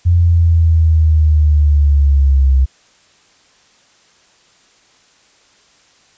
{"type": "linear sweep", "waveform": "sine", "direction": "down", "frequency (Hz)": [87.31, 65.41], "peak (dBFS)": -7, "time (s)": [0.05, 2.66], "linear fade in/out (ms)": 20, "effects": ["white hiss -51 dBFS RMS until 6.17 s", "resampled to 16000 Hz"]}